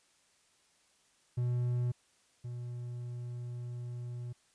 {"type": "tone pair in turn", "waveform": "triangle", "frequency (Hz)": [122.4, 121.41], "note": ["B2", "B2"], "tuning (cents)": [-15, -29], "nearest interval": "unison", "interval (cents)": 14, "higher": "first", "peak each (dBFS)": [-27, -36], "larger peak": "first", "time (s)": [[1.37, 1.92], [2.44, 4.33]], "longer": "second", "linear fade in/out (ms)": 10, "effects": ["white hiss -69 dBFS RMS until 4.54 s", "resampled to 22050 Hz"]}